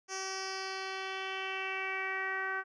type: tone with low-pass filter sweep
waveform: 10% pulse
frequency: 382.1 Hz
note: G4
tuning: 44 cents flat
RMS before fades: -37 dBFS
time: 0.08-2.64 s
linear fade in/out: 50 ms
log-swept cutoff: 6300 to 1600 Hz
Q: 3.9
effects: none